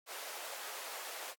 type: high-pass noise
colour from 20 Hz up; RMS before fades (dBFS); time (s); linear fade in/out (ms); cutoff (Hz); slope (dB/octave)
pink; -45; 0.06-1.35; 50; 520; 24
effects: AAC 64 kbps